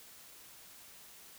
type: silence
effects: white hiss -55 dBFS RMS until 1.38 s